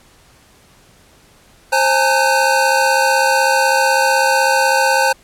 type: tone cluster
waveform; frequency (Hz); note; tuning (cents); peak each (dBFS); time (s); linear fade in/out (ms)
square; 531 / 830 / 906 / 1521; C5 / G#5 / A#5 / F#6; +25 / -1 / -50 / +47; -18; 1.72-5.13; 10
effects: pink hiss -49 dBFS RMS until 5.23 s + low-pass 12000 Hz 12 dB/octave